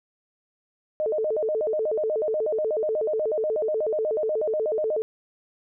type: tone with vibrato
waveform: sine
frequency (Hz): 520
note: C5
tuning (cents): -11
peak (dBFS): -22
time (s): 1-5.02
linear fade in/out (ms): 0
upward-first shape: square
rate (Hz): 8.2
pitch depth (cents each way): 290
effects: none